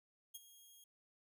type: tone with ADSR envelope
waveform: 10% pulse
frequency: 3261 Hz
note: G#7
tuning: 32 cents flat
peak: -37 dBFS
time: 0.34-0.84 s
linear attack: 12 ms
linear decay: 28 ms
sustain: -15 dB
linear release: 3 ms
effects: none